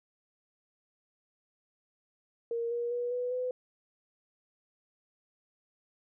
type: tone with pitch steps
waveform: sine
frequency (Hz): 466.2 / 475.2 / 484.3 / 493.6 / 503.1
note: A#4 / A#4 / B4 / B4 / B4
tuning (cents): 0 / +33 / -34 / -1 / +32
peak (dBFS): -30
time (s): 2.51-3.51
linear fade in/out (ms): 2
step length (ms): 200
effects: none